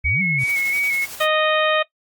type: exponential two-way sweep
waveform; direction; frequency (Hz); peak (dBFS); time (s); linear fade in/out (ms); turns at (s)
sine; up then down; 60.7 to 196 to 124.6; -22; 0.04-0.44; 5; 0.21
type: tone with vibrato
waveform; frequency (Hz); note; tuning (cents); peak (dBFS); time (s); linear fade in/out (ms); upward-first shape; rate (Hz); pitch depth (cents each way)
sine; 2217; C#7; 0; -18; 0.04-1.06; 20; square; 2.9; 29
type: noise with tremolo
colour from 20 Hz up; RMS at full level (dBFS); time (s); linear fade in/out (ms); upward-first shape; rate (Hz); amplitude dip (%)
white; -33; 0.38-1.28; 50; square; 11; 35
type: harmonic tone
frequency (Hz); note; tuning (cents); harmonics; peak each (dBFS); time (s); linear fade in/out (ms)
620; D#5; -6; 1 / 2 / 3 / 4 / 5 / 6; -19 / -22 / -24 / -25 / -26 / -27; 1.2-1.83; 10
effects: noise-tail reverb RT60 0.1 s tail -18 dB re dry + Opus 32 kbps